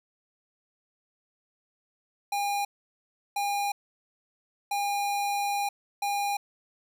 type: tone bursts at uneven times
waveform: square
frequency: 810 Hz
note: G#5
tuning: 43 cents flat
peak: -27 dBFS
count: 4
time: 2.32-2.65 / 3.36-3.72 / 4.71-5.69 / 6.02-6.37 s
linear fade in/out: 5 ms
effects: none